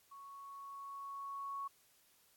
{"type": "tone with level ramp", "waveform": "sine", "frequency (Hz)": 1110, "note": "C#6", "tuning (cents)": 2, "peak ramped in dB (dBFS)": [-51, -39], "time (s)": [0.11, 1.68], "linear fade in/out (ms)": 10, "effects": ["white hiss -70 dBFS RMS until 2.36 s", "AAC 64 kbps"]}